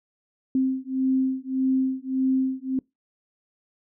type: beating tone pair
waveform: sine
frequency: 261.6 / 263.3 Hz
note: C4 / C4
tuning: 0 / +11 cents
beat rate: 1.7 Hz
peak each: -24 dBFS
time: 0.55-2.79 s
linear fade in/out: 2 ms
effects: noise-tail reverb RT60 0.2 s tail -25 dB re dry